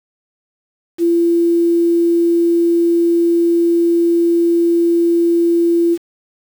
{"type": "tone with quantisation", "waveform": "sine", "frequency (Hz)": 340, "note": "F4", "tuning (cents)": -46, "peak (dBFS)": -10, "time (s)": [0.98, 5.98], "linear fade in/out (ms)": 50, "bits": 6, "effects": []}